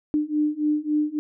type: beating tone pair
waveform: sine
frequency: 298.9 / 302.5 Hz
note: D4 / D#4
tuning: +31 / -49 cents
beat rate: 3.6 Hz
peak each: -24 / -23 dBFS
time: 0.14-1.19 s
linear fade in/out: 0 ms
effects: none